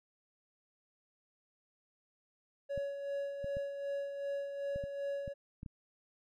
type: tone with tremolo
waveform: triangle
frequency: 561 Hz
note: C#5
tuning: 21 cents sharp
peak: -32 dBFS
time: 2.69-5.34 s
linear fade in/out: 20 ms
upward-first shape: sine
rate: 2.6 Hz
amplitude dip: 50%
type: clicks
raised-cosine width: 5 ms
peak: -32 dBFS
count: 8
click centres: 2.777 / 3.444 / 3.569 / 4.76 / 4.839 / 5.278 / 5.631 / 5.662 s
effects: none